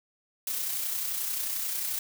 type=noise with amplitude modulation; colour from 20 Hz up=blue; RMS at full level=-30 dBFS; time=0.47-1.99 s; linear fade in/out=2 ms; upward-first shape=sine; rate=31.3 Hz; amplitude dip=35%; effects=none